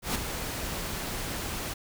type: noise with ADSR envelope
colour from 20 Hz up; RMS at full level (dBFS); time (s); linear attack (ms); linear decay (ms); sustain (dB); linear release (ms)
pink; -27; 0.02-1.74; 130; 9; -7; 12
effects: none